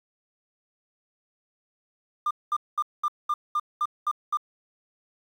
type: tone bursts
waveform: triangle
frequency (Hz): 1200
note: D6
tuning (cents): +37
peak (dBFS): -19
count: 9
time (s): 2.26-4.372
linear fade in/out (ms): 5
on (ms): 48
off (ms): 210
effects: tanh soft clip ceiling -18 dBFS + 9-bit